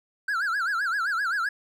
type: tone with vibrato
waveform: triangle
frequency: 1493 Hz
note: F#6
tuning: 15 cents sharp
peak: -22 dBFS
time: 0.28-1.49 s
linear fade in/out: 5 ms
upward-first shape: sine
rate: 7.7 Hz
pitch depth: 210 cents each way
effects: none